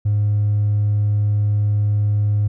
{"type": "tone with hard clipping", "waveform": "sine", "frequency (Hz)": 103.83, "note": "G#2", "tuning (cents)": 0, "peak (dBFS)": -15, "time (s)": [0.05, 2.48], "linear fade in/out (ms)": 10, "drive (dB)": 1, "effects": []}